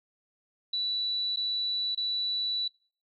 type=tone with dropouts; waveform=sine; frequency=3951 Hz; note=B7; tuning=in tune; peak=-27 dBFS; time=0.73-2.68 s; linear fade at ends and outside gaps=5 ms; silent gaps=1.361-1.37 / 1.949-1.974 s; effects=noise-tail reverb RT60 0.4 s tail -23 dB re dry